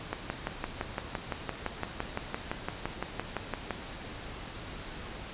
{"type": "click train", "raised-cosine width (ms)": 0.5, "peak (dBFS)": -16, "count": 22, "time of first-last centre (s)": [0.13, 3.708], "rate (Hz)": 5.87, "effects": ["pink hiss -42 dBFS RMS until 5.33 s", "resampled to 8000 Hz"]}